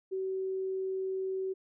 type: tone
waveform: sine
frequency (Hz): 379.9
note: F#4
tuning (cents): +46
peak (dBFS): -31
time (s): 0.11-1.54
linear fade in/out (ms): 20
effects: none